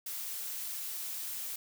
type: noise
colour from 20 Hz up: blue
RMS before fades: -39 dBFS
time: 0.06-1.56 s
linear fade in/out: 5 ms
effects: none